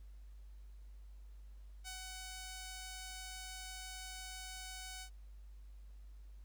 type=tone with ADSR envelope; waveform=5% pulse; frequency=749 Hz; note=F#5; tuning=21 cents sharp; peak=-33 dBFS; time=1.84-5.1 s; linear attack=36 ms; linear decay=120 ms; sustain=-2 dB; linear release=84 ms; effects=added 50 Hz sine -51 dBFS peak until 6.44 s + pink hiss -75 dBFS RMS until 6.44 s